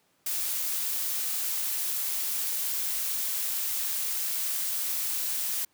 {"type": "noise", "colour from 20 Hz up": "blue", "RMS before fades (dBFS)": -30, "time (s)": [0.26, 5.65], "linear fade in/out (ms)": 5, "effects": ["pink hiss -68 dBFS RMS until 5.73 s", "high-pass 150 Hz 12 dB/octave"]}